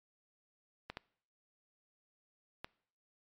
clicks, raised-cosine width 0.3 ms, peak -25 dBFS, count 3, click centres 0.9 / 0.971 / 2.645 s, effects noise-tail reverb RT60 0.6 s tail -23 dB re dry + MP3 64 kbps

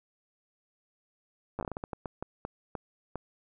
slowing click train, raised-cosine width 1 ms, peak -21 dBFS, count 15, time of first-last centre 1.59-3.157 s, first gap 9 ms, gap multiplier 1.34, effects none

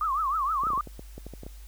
sine tone with vibrato, 1175 Hz, D6, 1 cent sharp, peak -24 dBFS, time 0.01-0.81 s, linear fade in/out 2 ms, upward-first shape triangle, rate 6.4 Hz, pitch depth 230 cents each way
clicks, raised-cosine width 2 ms, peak -27 dBFS, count 12, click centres 0.636 / 0.669 / 0.704 / 0.734 / 0.777 / 0.873 / 0.994 / 1.18 / 1.266 / 1.337 / 1.434 / 1.465 s
effects added 50 Hz sine -42 dBFS peak until 1.67 s + white hiss -56 dBFS RMS until 1.67 s

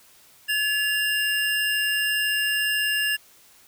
square tone pair together, 1707.8 / 2794 Hz, G#6 / F7, +48 / 0 cents, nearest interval major sixth, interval 852 cents, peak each -25 dBFS, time 0.48-3.17 s, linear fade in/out 20 ms, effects white hiss -54 dBFS RMS until 3.67 s

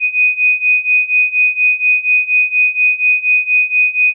sine beating tone pair, 2489 / 2493.2 Hz, D#7 / D#7, 0 / +3 cents, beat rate 4.2 Hz, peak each -14 / -12 dBFS, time 0-4.14 s, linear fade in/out 50 ms, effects none

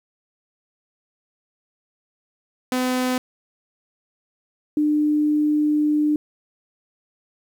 sawtooth / sine tone pair in turn, 253.6 / 299.9 Hz, B3 / D4, +46 / +36 cents, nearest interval minor third, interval 290 cents, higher second, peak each -16 dBFS, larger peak neither, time 2.72-3.18 / 4.77-6.16 s, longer second, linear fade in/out 2 ms, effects 9-bit

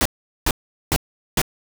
pink noise bursts, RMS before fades -18 dBFS, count 4, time 0.01-1.416 s, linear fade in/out 0 ms, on 44 ms, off 410 ms, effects none

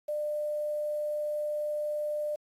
sine tone with quantisation, 598 Hz, D5, 31 cents sharp, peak -29 dBFS, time 0.08-2.36 s, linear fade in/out 10 ms, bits 9, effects AAC 48 kbps

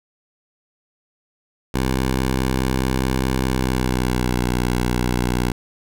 10% pulse tone with pitch glide, 64.8 to 61.23 Hz, C2 to B1, -16 to -14 cents, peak -10 dBFS, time 1.74-5.52 s, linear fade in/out 5 ms, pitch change -98 cents, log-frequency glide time 3.41-4.43 s, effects none

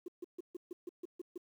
sine tone bursts, 354.5 Hz, F4, 26 cents sharp, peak -38 dBFS, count 9, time 0.06-1.378 s, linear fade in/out 5 ms, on 22 ms, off 140 ms, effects tanh soft clip ceiling -36 dBFS + 11-bit

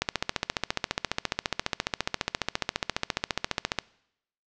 click train, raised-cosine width 0.2 ms, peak -7 dBFS, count 56, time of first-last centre 0.02-3.787 s, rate 14.6 Hz, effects noise-tail reverb RT60 0.8 s tail -23 dB re dry + low-pass 7000 Hz 12 dB/octave

